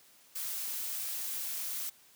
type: noise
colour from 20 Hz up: blue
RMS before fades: -37 dBFS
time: 0.35-1.9 s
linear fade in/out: 10 ms
effects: white hiss -61 dBFS RMS until 2.15 s + high-pass 100 Hz 12 dB/octave